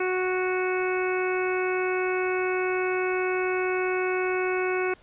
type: harmonic tone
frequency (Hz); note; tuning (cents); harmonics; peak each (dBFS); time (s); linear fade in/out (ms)
369; F#4; -5; 1 / 2 / 3 / 4 / 5 / 6 / 7; -25 / -34 / -35 / -33 / -41 / -34 / -36; 0-4.94; 5
effects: pink hiss -56 dBFS RMS until 5.02 s + resampled to 8000 Hz